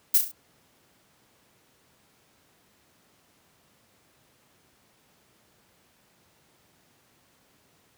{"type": "noise with echo", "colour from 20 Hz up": "violet", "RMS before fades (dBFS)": -18, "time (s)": [0.14, 0.18], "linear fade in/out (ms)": 5, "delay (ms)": 34, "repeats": 4, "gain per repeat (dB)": -6, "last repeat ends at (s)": 0.316, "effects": ["pink hiss -63 dBFS RMS until 7.97 s", "high-pass 100 Hz 12 dB/octave"]}